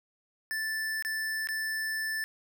square tone with dropouts, 1760 Hz, A6, in tune, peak -31 dBFS, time 0.51-2.24 s, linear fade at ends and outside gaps 0 ms, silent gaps 1.024-1.049 / 1.472-1.488 s, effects none

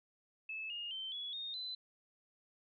sine tone with pitch steps, 2609 / 2845 / 3103 / 3383 / 3690 / 4024 Hz, E7 / F7 / G7 / G#7 / A#7 / B7, -18 / +31 / -18 / +31 / -18 / +32 cents, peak -40 dBFS, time 0.49-1.75 s, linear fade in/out 5 ms, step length 210 ms, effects none

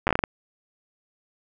slowing click train, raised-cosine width 0.5 ms, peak -6 dBFS, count 8, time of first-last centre 0.07-0.238 s, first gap 9 ms, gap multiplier 1.32, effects none

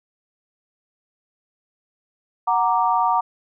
sine chord, Gb augmented, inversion none, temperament equal, 740 / 932.3 / 1174.7 Hz, Gb5 / Bb5 / D6, 0 / 0 / 0 cents, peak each -21 / -19 / -22 dBFS, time 2.47-3.21 s, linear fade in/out 10 ms, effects none

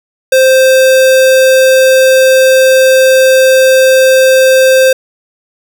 square tone, 523.3 Hz, C5, in tune, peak -4 dBFS, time 0.32-4.93 s, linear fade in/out 5 ms, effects none

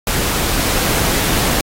pink noise, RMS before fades -17 dBFS, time 0.07-1.61 s, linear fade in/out 2 ms, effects AAC 48 kbps

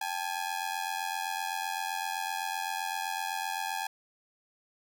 sawtooth ring-modulated tone, 831 Hz, G#5, 1 cent sharp, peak -25 dBFS, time 0.01-3.87 s, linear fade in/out 5 ms, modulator 43.9 Hz, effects 11-bit

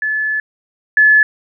sine tone pair in turn, 1727 / 1720.7 Hz, A6 / A6, -33 / -39 cents, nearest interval unison, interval 6 cents, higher first, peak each -15 / -6 dBFS, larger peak second, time 0.02-0.4 / 0.97-1.23 s, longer first, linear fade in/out 2 ms, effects none

